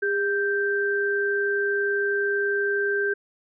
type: tone pair together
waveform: sine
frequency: 404.6 / 1566.9 Hz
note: G#4 / G6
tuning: -45 / -1 cents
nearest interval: octave + major seventh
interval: 2344 cents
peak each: -24 dBFS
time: 0.02-3.14 s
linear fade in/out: 10 ms
effects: none